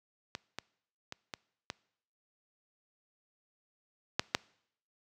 clicks, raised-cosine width 0.2 ms, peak -19 / -20 / -23 / -21 / -18 / -9 / -8 dBFS, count 7, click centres 0.351 / 0.586 / 1.124 / 1.338 / 1.701 / 4.195 / 4.349 s, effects noise-tail reverb RT60 0.7 s tail -24 dB re dry + high-pass 80 Hz 12 dB/octave

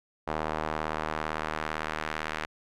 sawtooth tone with band-pass filter sweep, 77.78 Hz, D#2, in tune, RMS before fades -33 dBFS, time 0.27-2.46 s, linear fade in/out 10 ms, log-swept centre 870 to 1800 Hz, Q 1.1, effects none

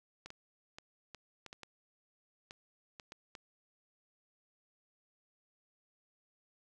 clicks, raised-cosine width 0.2 ms, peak -30 dBFS, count 11, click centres 0.26 / 0.304 / 0.785 / 1.147 / 1.463 / 1.529 / 1.633 / 2.509 / 2.998 / 3.121 / 3.352 s, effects none

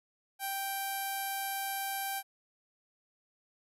sawtooth tone with low-pass filter, 784 Hz, G5, in tune, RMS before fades -36 dBFS, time 0.39-2.23 s, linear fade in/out 50 ms, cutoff 12000 Hz, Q 8.6, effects none

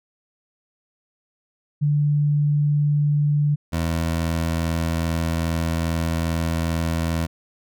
sine / 20% pulse tone pair in turn, 146.9 / 82.44 Hz, D3 / E2, +1 / +1 cents, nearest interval minor seventh, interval 1000 cents, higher first, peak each -16 dBFS, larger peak neither, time 1.81-3.56 / 3.72-7.27 s, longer second, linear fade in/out 20 ms, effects none

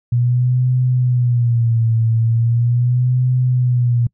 sine tone with vibrato, 119.9 Hz, A#2, 49 cents sharp, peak -12 dBFS, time 0.12-4.07 s, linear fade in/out 5 ms, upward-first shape sine, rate 0.39 Hz, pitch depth 96 cents each way, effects noise-tail reverb RT60 0.1 s tail -26 dB re dry

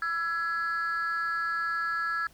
sine tone pair together, 1336 / 1677.9 Hz, E6 / G#6, +23 / +17 cents, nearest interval major third, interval 394 cents, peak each -28 dBFS, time 0.02-2.27 s, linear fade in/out 2 ms, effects tanh soft clip ceiling -24 dBFS + pink hiss -59 dBFS RMS until 2.33 s

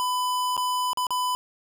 square tone with dropouts, 1000 Hz, B5, 21 cents sharp, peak -24 dBFS, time 0-1.35 s, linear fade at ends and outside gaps 0 ms, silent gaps 0.567-0.577 / 0.932-0.973 / 1.068-1.106 s, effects none

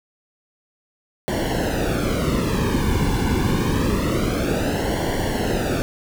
brown noise with flanger, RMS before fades -21 dBFS, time 1.28-5.82 s, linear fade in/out 0 ms, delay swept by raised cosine 0.79 to 1.59 ms, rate 0.26 Hz, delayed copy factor -0.85, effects none

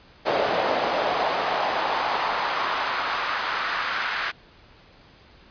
brown noise with high-pass filter sweep, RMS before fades -25 dBFS, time 0.25-4.32 s, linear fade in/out 20 ms, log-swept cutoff 560 to 1500 Hz, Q 1.8, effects pink hiss -52 dBFS RMS until 5.5 s + resampled to 11025 Hz

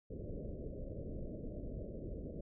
pink low-pass noise, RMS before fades -44 dBFS, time 0.1-2.41 s, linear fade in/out 5 ms, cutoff 620 Hz, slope 96 dB/octave, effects none

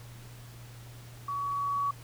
sine tone with level ramp, 1130 Hz, C#6, 33 cents sharp, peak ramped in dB -31 to -26 dBFS, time 1.28-1.91 s, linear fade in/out 5 ms, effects added 119 Hz sine -46 dBFS peak until 2.03 s + pink hiss -53 dBFS RMS until 2.03 s

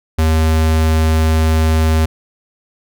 square tone, 79.5 Hz, D#2, 38 cents sharp, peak -11 dBFS, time 0.18-2.06 s, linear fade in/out 10 ms, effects none

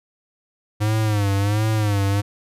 square tone with vibrato, 104.1 Hz, G#2, 5 cents sharp, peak -18 dBFS, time 0.8-2.22 s, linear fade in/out 20 ms, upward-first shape sine, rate 1.4 Hz, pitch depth 94 cents each way, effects resampled to 32000 Hz

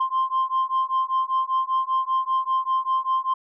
sine beating tone pair, 1046.5 / 1051.6 Hz, C6 / C6, 0 / +8 cents, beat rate 5.1 Hz, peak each -22 dBFS, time 0-3.34 s, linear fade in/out 10 ms, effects tanh soft clip ceiling -16 dBFS

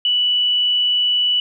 sine tone, 2959 Hz, F#7, 1 cent flat, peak -14 dBFS, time 0.05-1.4 s, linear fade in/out 2 ms, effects none

